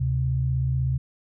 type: tone pair together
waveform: sine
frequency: 73.34 / 129.6 Hz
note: D2 / C3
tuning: -2 / -16 cents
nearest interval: minor seventh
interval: 986 cents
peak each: -27 / -22 dBFS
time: 0-0.98 s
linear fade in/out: 10 ms
effects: none